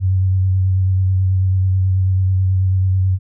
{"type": "tone with vibrato", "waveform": "sine", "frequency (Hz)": 94, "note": "F#2", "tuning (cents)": 28, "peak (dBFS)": -12, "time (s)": [0, 3.19], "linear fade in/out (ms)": 50, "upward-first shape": "triangle", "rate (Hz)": 9.2, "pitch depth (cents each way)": 27, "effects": []}